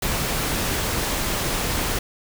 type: noise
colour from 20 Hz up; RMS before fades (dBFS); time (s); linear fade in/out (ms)
pink; -24; 0.02-1.99; 5
effects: none